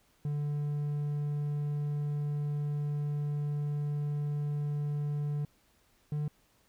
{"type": "tone pair in turn", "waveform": "triangle", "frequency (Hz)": [146.6, 148.9], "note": ["D3", "D3"], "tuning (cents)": [-3, 24], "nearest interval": "unison", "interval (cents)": 27, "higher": "second", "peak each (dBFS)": -28, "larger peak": "neither", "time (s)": [[0.25, 5.45], [6.12, 6.28]], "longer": "first", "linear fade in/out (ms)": 2, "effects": ["pink hiss -68 dBFS RMS until 6.68 s"]}